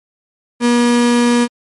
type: tone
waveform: 35% pulse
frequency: 240 Hz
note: B3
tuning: 49 cents flat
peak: -8 dBFS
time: 0.6-1.48 s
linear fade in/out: 50 ms
effects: MP3 48 kbps